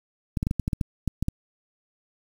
clicks, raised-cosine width 5 ms, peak -12 dBFS, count 11, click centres 0.372 / 0.429 / 0.469 / 0.511 / 0.597 / 0.679 / 0.732 / 0.812 / 1.077 / 1.226 / 1.284 s, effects 7-bit

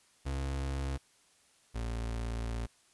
35% pulse tone pair in turn, 68 / 57.18 Hz, C#2 / A#1, -33 / -33 cents, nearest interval minor third, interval 300 cents, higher first, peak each -31 / -32 dBFS, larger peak first, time 0.25-0.98 / 1.74-2.67 s, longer second, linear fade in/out 20 ms, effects white hiss -66 dBFS RMS until 2.93 s + resampled to 24000 Hz

